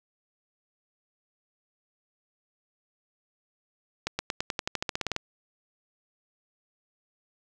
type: accelerating click train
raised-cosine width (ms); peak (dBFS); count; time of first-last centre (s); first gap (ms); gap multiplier
0.2; -11; 15; 4.07-5.164; 120; 0.93
effects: none